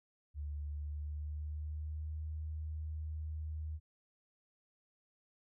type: tone with pitch glide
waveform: sine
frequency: 73.4 to 77.59 Hz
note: D2 to D#2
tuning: 0 to -4 cents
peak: -38 dBFS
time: 0.34-3.8 s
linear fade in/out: 50 ms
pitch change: +96 cents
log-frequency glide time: 0.65-2.24 s
effects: none